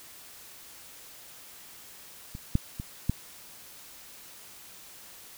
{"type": "clicks", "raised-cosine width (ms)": 5, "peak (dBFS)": [-26, -10, -22, -12], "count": 4, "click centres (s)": [2.351, 2.554, 2.799, 3.096], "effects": ["white hiss -49 dBFS RMS until 5.37 s"]}